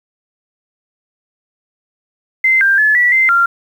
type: tone with pitch steps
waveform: sine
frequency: 2073 / 1587 / 1720 / 1952 / 2077 / 1384 Hz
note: C7 / G6 / A6 / B6 / C7 / F6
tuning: -17 / +21 / -40 / -21 / -13 / -16 cents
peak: -8 dBFS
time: 2.44-3.46 s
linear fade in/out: 5 ms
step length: 170 ms
effects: 7-bit